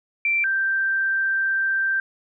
sine tone pair in turn, 2349 / 1568.9 Hz, D7 / G6, 0 / +1 cents, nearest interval perfect fifth, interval 699 cents, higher first, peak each -18 / -19 dBFS, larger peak first, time 0.25-0.44 / 0.44-2 s, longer second, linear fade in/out 2 ms, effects none

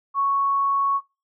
sine tone, 1108.7 Hz, C#6, in tune, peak -18 dBFS, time 0.14-1.01 s, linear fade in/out 50 ms, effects noise-tail reverb RT60 0.3 s tail -24 dB re dry

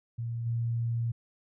sine tone with level steps, 116.7 Hz, A#2, 2 cents sharp, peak -31 / -27 dBFS, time 0.18-1.12 s, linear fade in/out 10 ms, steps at 0.45 s, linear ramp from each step 20 ms, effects none

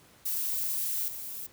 violet noise with level steps, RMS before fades -31 / -39 dBFS, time 0.25-1.47 s, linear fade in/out 10 ms, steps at 1.08 s, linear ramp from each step 2 ms, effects pink hiss -58 dBFS RMS until 1.52 s + high-pass 60 Hz 12 dB/octave

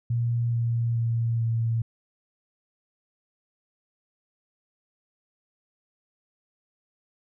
sine tone with pitch steps, 118.2 / 116.98 / 115.77 / 114.57 Hz, A#2 / A#2 / A#2 / A#2, +24 / +7 / -11 / -30 cents, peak -22 dBFS, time 0.1-1.82 s, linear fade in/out 5 ms, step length 430 ms, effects none

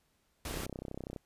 pink noise, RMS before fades -40 dBFS, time 0.45-0.66 s, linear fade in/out 2 ms
click train, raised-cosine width 2 ms, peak -27 dBFS, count 22, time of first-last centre 0.51-1.162 s, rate 32.2 Hz
effects pink hiss -74 dBFS RMS until 1.25 s + resampled to 32000 Hz

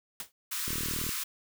white noise with exponential decay, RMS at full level -34 dBFS, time 0.2-0.32 s, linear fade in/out 1 ms, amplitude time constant 24 ms
white high-pass noise, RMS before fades -34 dBFS, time 0.51-1.24 s, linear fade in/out 10 ms, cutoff 980 Hz, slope 96 dB/octave
click train, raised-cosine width 3 ms, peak -25 dBFS, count 17, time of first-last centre 0.68-1.091 s, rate 38.9 Hz
effects none

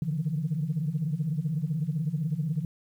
sine tone cluster, 140.6 / 152.3 / 168.3 Hz, C#3 / D#3 / E3, +25 / -37 / +36 cents, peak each -32 / -29 / -30 dBFS, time 0.02-2.65 s, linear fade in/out 2 ms, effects tanh soft clip ceiling -19 dBFS + 10-bit

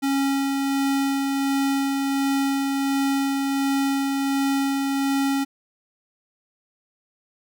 square tone with tremolo, 274.8 Hz, C#4, 15 cents flat, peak -20 dBFS, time 0.02-5.45 s, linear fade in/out 20 ms, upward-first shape sine, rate 1.4 Hz, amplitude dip 25%, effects none

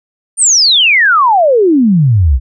sine exponential sweep, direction down, 9260 to 58.27 Hz, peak -5 dBFS, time 0.37-2.4 s, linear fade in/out 50 ms, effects none

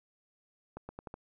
accelerating click train, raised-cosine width 1 ms, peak -28 dBFS, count 5, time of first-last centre 0.77-1.141 s, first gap 120 ms, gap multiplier 0.83, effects none

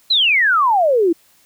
sine exponential sweep, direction down, 4186 to 318.1 Hz, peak -11 dBFS, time 0.1-1.13 s, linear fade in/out 10 ms, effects white hiss -54 dBFS RMS until 1.45 s

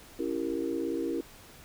sine chord, C# diminished seventh, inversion none, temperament equal with one note detuned, 277.2 / 334.4 / 392 / 466.2 Hz, C#4 / E4 / G4 / Bb4, 0 / +25 / 0 / 0 cents, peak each -35 / -32 / -37 / -36 dBFS, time 0.19-1.21 s, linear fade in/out 5 ms, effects pink hiss -52 dBFS RMS until 1.64 s

